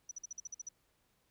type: tone bursts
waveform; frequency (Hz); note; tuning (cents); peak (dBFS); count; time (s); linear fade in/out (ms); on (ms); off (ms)
sine; 5920; F#8; 0; -40; 9; 0.09-0.689; 5; 23; 49
effects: pink hiss -75 dBFS RMS until 1.3 s